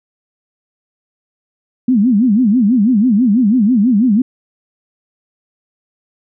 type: tone with vibrato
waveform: sine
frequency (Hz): 227.2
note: A#3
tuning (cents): -44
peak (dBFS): -8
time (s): 1.88-4.22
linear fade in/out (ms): 5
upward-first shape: sine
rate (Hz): 6.1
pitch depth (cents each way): 250
effects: none